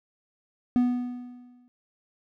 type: tone with exponential decay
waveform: triangle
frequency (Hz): 246.3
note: B3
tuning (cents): -5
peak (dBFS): -15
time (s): 0.76-1.68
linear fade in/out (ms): 0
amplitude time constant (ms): 200
effects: none